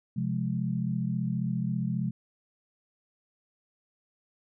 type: chord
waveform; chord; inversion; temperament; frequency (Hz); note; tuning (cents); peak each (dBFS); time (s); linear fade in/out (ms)
sine; F minor; second; just; 130.96 / 174.61 / 209.5; C3 / F3 / Ab3; +2 / 0 / +15; -31 / -31 / -32; 0.16-2.11; 10
effects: none